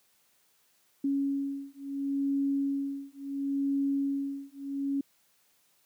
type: beating tone pair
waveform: sine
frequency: 277.2 / 277.92 Hz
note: C#4 / C#4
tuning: 0 / +5 cents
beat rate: 0.72 Hz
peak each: -31 dBFS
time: 1.04-5.01 s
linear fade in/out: 5 ms
effects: white hiss -68 dBFS RMS until 5.85 s + high-pass 100 Hz 12 dB/octave